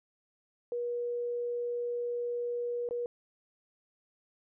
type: tone with dropouts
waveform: sine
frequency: 480.7 Hz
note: B4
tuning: 47 cents flat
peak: -31 dBFS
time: 0.72-3.06 s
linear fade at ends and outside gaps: 1 ms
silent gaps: 2.889-2.909 s
effects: none